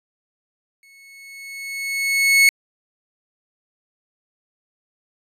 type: tone with exponential growth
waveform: 40% pulse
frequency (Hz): 2200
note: C#7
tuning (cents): -14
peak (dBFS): -8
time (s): 0.83-2.49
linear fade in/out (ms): 1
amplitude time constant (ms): 360
effects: resampled to 32000 Hz